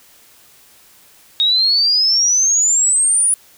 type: exponential sweep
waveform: sine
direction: up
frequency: 3729 to 9880 Hz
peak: -11 dBFS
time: 1.4-3.34 s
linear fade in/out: 0 ms
effects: white hiss -48 dBFS RMS until 3.57 s